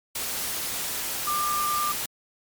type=tone in noise; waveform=sine; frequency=1193 Hz; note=D6; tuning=27 cents sharp; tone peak=-24 dBFS; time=1.27-1.92 s; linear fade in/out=5 ms; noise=white; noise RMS=-30 dBFS; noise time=0.15-2.06 s; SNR=+3 dB; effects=MP3 96 kbps